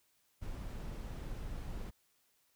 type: noise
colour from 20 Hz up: brown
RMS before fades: -42 dBFS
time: 0.41-1.91 s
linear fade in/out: 20 ms
effects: white hiss -74 dBFS RMS until 2.55 s